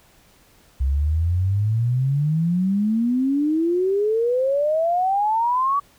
sine exponential sweep, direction up, 64.8 to 1152 Hz, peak -17 dBFS, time 0.8-5.8 s, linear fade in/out 10 ms, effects pink hiss -55 dBFS RMS until 5.98 s

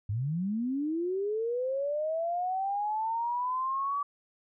sine linear sweep, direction up, 95.2 to 1151 Hz, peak -28 dBFS, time 0.09-4.03 s, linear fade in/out 5 ms, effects none

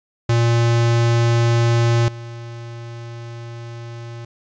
square tone with level steps, 117.3 Hz, A#2, 11 cents sharp, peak -14 / -31 dBFS, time 0.29-4.25 s, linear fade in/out 5 ms, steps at 2.08 s, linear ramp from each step 2 ms, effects resampled to 16000 Hz + 9-bit

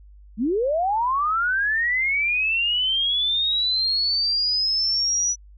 sine linear sweep, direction up, 194.1 to 5920 Hz, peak -19 dBFS, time 0.37-5.36 s, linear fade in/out 50 ms, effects added 50 Hz sine -44 dBFS peak until 5.57 s

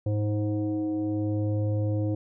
sine tone with frequency modulation, 105.3 Hz, G#2, 24 cents sharp, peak -24 dBFS, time 0.06-2.15 s, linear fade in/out 5 ms, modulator 210 Hz, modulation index 1.6, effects none

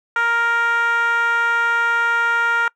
10% pulse tone with band-pass filter, 467.2 Hz, A#4, 4 cents sharp, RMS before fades -18 dBFS, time 0.16-2.68 s, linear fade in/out 2 ms, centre 1300 Hz, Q 3.9, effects noise-tail reverb RT60 0.1 s tail -24 dB re dry

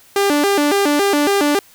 sawtooth tone with vibrato, 341.9 Hz, F4, 37 cents flat, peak -9 dBFS, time 0.16-1.59 s, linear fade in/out 2 ms, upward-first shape square, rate 3.6 Hz, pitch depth 270 cents each way, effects white hiss -48 dBFS RMS until 1.74 s

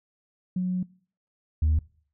sine tone pair in turn, 182.5 / 77.4 Hz, F#3 / D#2, -24 / -9 cents, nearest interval octave + minor third, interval 1485 cents, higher first, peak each -23 / -17 dBFS, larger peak second, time 0.56-0.83 / 1.62-1.79 s, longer first, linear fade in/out 5 ms, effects noise-tail reverb RT60 0.5 s tail -23 dB re dry + tanh soft clip ceiling -17 dBFS

